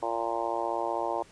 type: harmonic tone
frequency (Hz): 115.7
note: A#2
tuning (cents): -13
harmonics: 3 / 4 / 5 / 6 / 7 / 8 / 9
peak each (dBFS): -36 / -38 / -34 / -35 / -35 / -34 / -39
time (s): 0.02-1.23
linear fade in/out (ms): 10
effects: pink hiss -56 dBFS RMS until 1.31 s + resampled to 22050 Hz